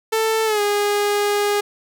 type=tone with pitch glide; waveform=sawtooth; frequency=443.1 to 411 Hz; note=A4 to G#4; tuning=+12 to -18 cents; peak=-13 dBFS; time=0.12-1.61 s; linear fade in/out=10 ms; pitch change=-130 cents; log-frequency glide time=0.45-0.61 s; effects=none